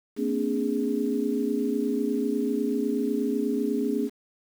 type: tone cluster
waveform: sine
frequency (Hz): 228.6 / 260.4 / 288.5 / 413.9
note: A#3 / C4 / D4 / G#4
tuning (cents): -34 / -8 / -31 / -6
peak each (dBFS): -29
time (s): 0.16-4.1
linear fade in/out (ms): 50
effects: 8-bit

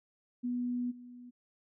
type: tone with level steps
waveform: sine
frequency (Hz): 245.2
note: B3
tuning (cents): -12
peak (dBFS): -31 / -47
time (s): 0.43-1.31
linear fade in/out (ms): 20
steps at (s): 0.9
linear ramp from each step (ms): 20
effects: none

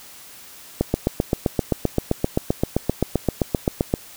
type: click train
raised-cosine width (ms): 2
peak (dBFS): -4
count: 25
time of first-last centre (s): 0.81-3.939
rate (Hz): 7.67
effects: white hiss -43 dBFS RMS until 4.16 s

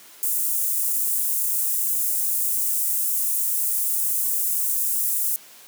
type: high-pass noise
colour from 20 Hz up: white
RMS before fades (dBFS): -23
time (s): 0.23-5.36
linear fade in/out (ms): 0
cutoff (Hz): 8200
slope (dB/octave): 24
effects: white hiss -47 dBFS RMS until 5.67 s + high-pass 200 Hz 12 dB/octave

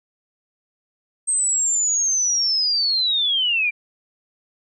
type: linear sweep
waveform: sine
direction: down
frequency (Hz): 8372 to 2334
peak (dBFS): -17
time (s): 1.27-3.71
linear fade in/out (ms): 20
effects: none

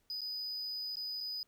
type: tone with dropouts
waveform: triangle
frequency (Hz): 4978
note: D#8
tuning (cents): 0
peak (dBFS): -36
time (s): 0.1-1.43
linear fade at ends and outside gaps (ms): 1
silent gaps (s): 0.208-0.216 / 0.956-0.969 / 1.205-1.209
effects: pink hiss -75 dBFS RMS until 1.47 s

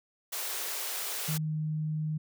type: high-pass noise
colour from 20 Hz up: white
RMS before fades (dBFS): -35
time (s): 0.32-1.38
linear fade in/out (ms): 10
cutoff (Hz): 360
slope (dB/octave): 48
type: tone with pitch glide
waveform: sine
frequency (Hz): 155.56 to 154.66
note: D#3 to D#3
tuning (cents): 0 to -10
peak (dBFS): -29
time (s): 1.28-2.18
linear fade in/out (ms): 10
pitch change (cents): -10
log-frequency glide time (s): 1.44-1.54
effects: none

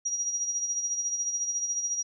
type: tone with tremolo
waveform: sine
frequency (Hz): 5740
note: F8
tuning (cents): +47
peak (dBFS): -25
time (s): 0.05-2.03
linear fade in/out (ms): 10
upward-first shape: sine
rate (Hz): 14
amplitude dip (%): 55
effects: none

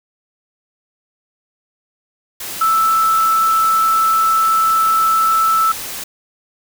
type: tone in noise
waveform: sine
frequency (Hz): 1318.5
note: E6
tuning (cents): 0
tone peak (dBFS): -11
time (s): 2.61-5.72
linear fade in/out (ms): 5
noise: white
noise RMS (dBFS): -27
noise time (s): 2.4-6.04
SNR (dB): +13
effects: none

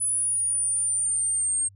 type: exponential sweep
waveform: sine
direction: down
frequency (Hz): 9956 to 8500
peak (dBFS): -22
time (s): 0-1.69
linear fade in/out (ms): 20
effects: added 98 Hz sine -50 dBFS peak until 1.75 s

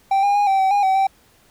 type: tone with pitch steps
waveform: triangle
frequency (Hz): 781 / 809 / 820 / 776 / 766 / 814 / 764 / 776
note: G5 / G#5 / G#5 / G5 / G5 / G#5 / G5 / G5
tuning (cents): -7 / -46 / -22 / -18 / -40 / -35 / -45 / -18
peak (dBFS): -12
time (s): 0.11-1.07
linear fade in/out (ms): 5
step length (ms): 120
effects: pink hiss -55 dBFS RMS until 1.5 s

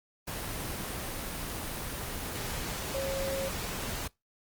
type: tone in noise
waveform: sine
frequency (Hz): 542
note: C#5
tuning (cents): -39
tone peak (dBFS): -31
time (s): 2.94-3.49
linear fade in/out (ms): 10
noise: pink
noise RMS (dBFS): -36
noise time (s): 0.27-4.08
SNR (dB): +2
effects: noise-tail reverb RT60 0.2 s tail -23 dB re dry + Opus 24 kbps

